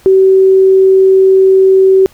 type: tone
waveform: sine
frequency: 381.7 Hz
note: G4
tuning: 46 cents flat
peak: -3 dBFS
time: 0.06-2.06 s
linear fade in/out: 0 ms
effects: pink hiss -44 dBFS RMS until 2.13 s